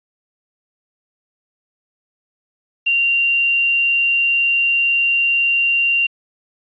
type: tone with quantisation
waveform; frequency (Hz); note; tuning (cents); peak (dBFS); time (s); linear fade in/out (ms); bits
sine; 2769; F7; -15; -13; 2.86-6.07; 10; 7
effects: resampled to 11025 Hz